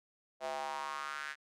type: tone with high-pass filter sweep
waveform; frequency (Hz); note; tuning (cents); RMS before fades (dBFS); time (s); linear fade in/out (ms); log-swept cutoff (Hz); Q
square; 72.4; D2; -24; -40; 0.4-1.36; 50; 630 to 1700; 4
effects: low-pass 8000 Hz 12 dB/octave